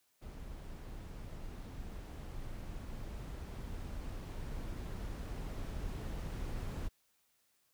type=noise with level ramp; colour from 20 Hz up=brown; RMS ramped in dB=-47 to -39 dBFS; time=0.21-6.89 s; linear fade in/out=20 ms; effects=white hiss -75 dBFS RMS until 7.73 s